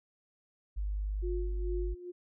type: tone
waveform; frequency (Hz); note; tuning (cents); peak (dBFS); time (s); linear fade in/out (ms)
sine; 50.6; G#1; -44; -31; 0.76-1.95; 20
type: tone with tremolo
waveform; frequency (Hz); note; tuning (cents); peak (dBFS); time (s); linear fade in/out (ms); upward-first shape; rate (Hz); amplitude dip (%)
sine; 355.7; F4; +32; -34; 1.22-2.12; 20; sine; 2.3; 75
effects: none